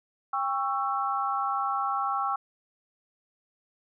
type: chord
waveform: sine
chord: C# diminished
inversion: second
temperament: just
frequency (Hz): 798.3 / 1108.7 / 1330.5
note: G5 / C#6 / E6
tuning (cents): +31 / 0 / +16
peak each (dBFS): -30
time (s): 0.33-2.36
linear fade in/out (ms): 5
effects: none